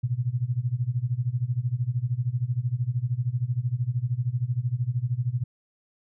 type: tone with tremolo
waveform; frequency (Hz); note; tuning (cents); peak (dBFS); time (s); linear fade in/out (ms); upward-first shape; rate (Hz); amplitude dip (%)
sine; 122.5; B2; -14; -20; 0.03-5.44; 10; sine; 13; 90
effects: none